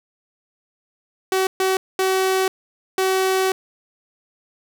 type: tone bursts at uneven times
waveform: sawtooth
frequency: 378.7 Hz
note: F#4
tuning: 40 cents sharp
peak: -13 dBFS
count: 4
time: 1.32-1.47 / 1.6-1.77 / 1.99-2.48 / 2.98-3.52 s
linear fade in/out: 2 ms
effects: none